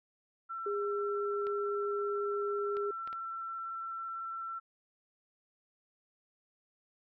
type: tone with vibrato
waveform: sine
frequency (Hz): 1344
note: E6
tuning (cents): +33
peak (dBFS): -37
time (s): 0.49-4.6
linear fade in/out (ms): 20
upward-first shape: sine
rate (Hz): 18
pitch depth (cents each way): 8
type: tone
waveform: sine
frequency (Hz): 407.2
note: G#4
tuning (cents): -34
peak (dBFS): -32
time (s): 0.66-2.91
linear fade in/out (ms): 5
type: clicks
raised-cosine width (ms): 0.3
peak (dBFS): -32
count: 4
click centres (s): 1.469 / 2.769 / 3.075 / 3.129
effects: none